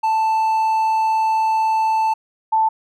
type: tone pair in turn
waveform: triangle / sine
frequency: 882 / 882 Hz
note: A5 / A5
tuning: +4 / +4 cents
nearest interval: unison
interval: 0 cents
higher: neither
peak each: -13 dBFS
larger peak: neither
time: 0.03-2.14 / 2.52-2.69 s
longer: first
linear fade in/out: 10 ms
effects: none